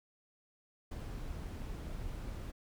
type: noise with ADSR envelope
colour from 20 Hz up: brown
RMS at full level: -40 dBFS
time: 0.91-2.52 s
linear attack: 7 ms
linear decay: 32 ms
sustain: -2 dB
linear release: 18 ms
effects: none